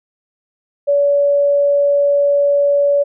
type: tone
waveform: sine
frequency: 570 Hz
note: C#5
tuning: 48 cents sharp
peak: -10 dBFS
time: 0.87-3.04 s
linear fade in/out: 20 ms
effects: none